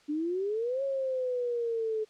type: exponential two-way sweep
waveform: sine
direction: up then down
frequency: 290 to 552 to 429.9 Hz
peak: -28 dBFS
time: 0.08-2.05 s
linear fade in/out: 20 ms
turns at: 0.83 s
effects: white hiss -61 dBFS RMS until 2.09 s + low-pass 5000 Hz 12 dB/octave